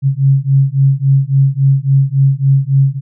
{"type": "beating tone pair", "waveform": "sine", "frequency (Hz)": [134.8, 138.4], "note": ["C#3", "C#3"], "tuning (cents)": [-48, -2], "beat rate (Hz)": 3.6, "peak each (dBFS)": -11, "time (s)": [0.02, 3.01], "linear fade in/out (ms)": 50, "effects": []}